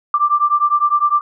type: beating tone pair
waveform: sine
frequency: 1174.7 / 1184.6 Hz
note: D6 / D6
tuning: 0 / +15 cents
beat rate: 9.9 Hz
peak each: -15 dBFS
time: 0.14-1.21 s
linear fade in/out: 2 ms
effects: none